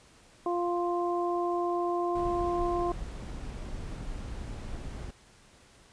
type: harmonic tone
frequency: 349.2 Hz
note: F4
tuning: in tune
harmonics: 1 / 2 / 3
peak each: -29 / -32 / -34 dBFS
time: 0.46-2.92 s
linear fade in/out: 2 ms
type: noise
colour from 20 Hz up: brown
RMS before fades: -38 dBFS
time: 2.15-5.11 s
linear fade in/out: 5 ms
effects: pink hiss -58 dBFS RMS until 5.92 s + resampled to 22050 Hz